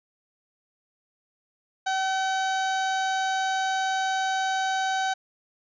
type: tone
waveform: 30% pulse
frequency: 763 Hz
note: G5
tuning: 47 cents flat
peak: -21 dBFS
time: 1.86-5.14 s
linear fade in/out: 10 ms
effects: resampled to 16000 Hz